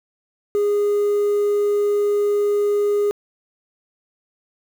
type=tone; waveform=sine; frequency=411.2 Hz; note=G#4; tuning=17 cents flat; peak=-13 dBFS; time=0.55-3.11 s; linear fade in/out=0 ms; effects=tanh soft clip ceiling -15 dBFS + 7-bit